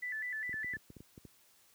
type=tone with vibrato; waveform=sine; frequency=1861 Hz; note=A#6; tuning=3 cents flat; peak=-36 dBFS; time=0.02-0.77 s; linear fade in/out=10 ms; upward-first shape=square; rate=4.9 Hz; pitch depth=110 cents each way
type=clicks; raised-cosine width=3 ms; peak=-37 dBFS; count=10; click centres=0.494 / 0.541 / 0.645 / 0.737 / 0.768 / 0.903 / 0.967 / 1.005 / 1.178 / 1.252 s
effects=white hiss -66 dBFS RMS until 1.74 s + high-pass 60 Hz 12 dB/octave